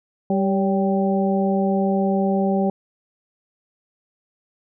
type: harmonic tone with a mistuned harmonic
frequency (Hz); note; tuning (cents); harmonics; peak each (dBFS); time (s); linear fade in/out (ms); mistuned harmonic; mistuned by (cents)
195.4; G3; -5; 1 / 2 / 3 / 4; -19 / -24 / -25 / -26; 0.3-2.7; 2; 3; -50
effects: none